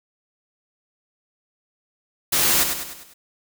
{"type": "noise with echo", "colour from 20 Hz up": "white", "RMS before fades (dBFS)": -19, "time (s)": [2.32, 2.64], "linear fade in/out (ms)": 10, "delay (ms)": 100, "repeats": 5, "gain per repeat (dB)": -6, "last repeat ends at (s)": 3.14, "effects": []}